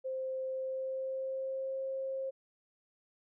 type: tone with pitch glide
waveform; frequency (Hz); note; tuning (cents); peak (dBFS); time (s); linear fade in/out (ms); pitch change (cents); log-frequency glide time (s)
sine; 523.3 to 533.4; C5 to C5; 0 to +33; -34; 0.04-2.31; 20; +33; 0.46-1.8
effects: none